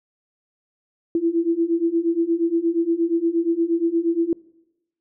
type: beating tone pair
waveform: sine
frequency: 330 / 338.5 Hz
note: E4 / E4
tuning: +2 / +46 cents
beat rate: 8.5 Hz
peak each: -22 / -20 dBFS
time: 1.15-4.33 s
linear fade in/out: 2 ms
effects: noise-tail reverb RT60 1.0 s tail -24 dB re dry